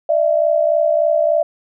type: tone pair together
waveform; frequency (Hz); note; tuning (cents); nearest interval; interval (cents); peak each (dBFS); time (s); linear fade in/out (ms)
sine; 600.6 / 664; D5 / E5; +39 / +12; major second; 173; -15; 0.09-1.43; 5
effects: none